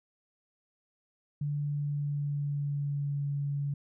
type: tone with pitch glide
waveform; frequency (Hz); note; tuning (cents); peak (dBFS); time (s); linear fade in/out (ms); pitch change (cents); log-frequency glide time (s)
sine; 145.8 to 142.31; D3 to C#3; -12 to +46; -29; 1.41-3.74; 5; -42; 1.57-3.25
effects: none